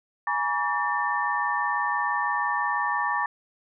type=tone cluster; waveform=sine; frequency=833 / 959 / 1142 / 1791 Hz; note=G#5 / A#5 / D6 / A6; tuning=+5 / +49 / -49 / +30 cents; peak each=-30 / -29 / -28 / -28 dBFS; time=0.27-3.26 s; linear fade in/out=2 ms; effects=none